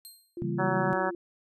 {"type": "tone with exponential decay", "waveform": "5% pulse", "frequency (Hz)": 4186, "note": "C8", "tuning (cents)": 0, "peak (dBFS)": -34, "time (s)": [0.05, 0.4], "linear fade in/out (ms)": 0, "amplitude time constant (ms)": 76}
{"type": "tone with vibrato", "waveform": "sine", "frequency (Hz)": 344.4, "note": "F4", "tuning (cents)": -24, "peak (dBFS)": -34, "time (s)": [0.37, 1.15], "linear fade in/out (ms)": 2, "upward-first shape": "sine", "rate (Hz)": 7, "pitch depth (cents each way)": 12}
{"type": "chord", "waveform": "sine", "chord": "C# diminished seventh", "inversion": "none", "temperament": "equal", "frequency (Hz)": [138.59, 164.81, 196, 233.1], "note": ["C#3", "E3", "G3", "Bb3"], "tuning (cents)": [0, 0, 0, 0], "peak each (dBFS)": [-33, -35, -33, -38], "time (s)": [0.42, 0.93], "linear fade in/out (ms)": 0}
{"type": "harmonic tone", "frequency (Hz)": 187.7, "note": "F#3", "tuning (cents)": 25, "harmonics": [1, 2, 3, 4, 5, 6, 7, 8, 9], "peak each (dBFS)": [-37, -34, -32, -33, -33, -38, -36, -37, -35], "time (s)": [0.58, 1.11], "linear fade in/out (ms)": 20}
{"effects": ["resampled to 32000 Hz"]}